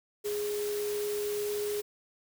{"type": "tone in noise", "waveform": "sine", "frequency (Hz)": 415.3, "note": "G#4", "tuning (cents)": 0, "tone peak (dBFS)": -30, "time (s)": [0.24, 1.82], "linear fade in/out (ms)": 20, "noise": "white", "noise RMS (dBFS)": -41, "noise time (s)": [0.24, 1.82], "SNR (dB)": 8, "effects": []}